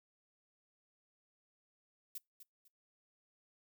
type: noise with echo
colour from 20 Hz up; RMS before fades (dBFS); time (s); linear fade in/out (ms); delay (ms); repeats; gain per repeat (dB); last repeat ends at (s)
violet; -44; 2.15-2.18; 2; 250; 2; -11; 2.68
effects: noise-tail reverb RT60 0.2 s tail -26 dB re dry